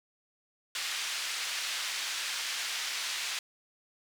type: band-pass noise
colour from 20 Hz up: pink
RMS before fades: -35 dBFS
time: 0.75-3.39 s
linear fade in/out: 2 ms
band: 2100 to 6400 Hz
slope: 12 dB/octave
effects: none